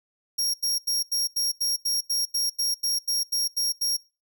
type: tone bursts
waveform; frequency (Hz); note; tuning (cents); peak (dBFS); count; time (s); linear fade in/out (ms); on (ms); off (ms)
sawtooth; 5588; F8; 0; -20; 15; 0.38-3.97; 10; 160; 85
effects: noise-tail reverb RT60 0.3 s tail -23 dB re dry